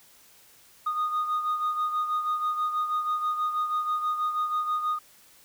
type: beating tone pair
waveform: sine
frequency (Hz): 1233 / 1239.2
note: D#6 / D#6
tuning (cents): -16 / -7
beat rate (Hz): 6.2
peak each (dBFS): -24 / -31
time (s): 0.86-4.99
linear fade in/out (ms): 10
effects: tanh soft clip ceiling -22 dBFS + white hiss -56 dBFS RMS until 5.44 s